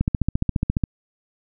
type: click train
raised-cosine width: 5 ms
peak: -7 dBFS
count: 13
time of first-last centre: 0.01-0.838 s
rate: 14.5 Hz
effects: none